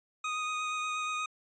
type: tone with vibrato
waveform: 25% pulse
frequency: 1244.5 Hz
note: D#6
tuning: in tune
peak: -28 dBFS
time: 0.24-1.26 s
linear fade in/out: 5 ms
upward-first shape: sine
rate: 8.4 Hz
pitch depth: 12 cents each way
effects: resampled to 16000 Hz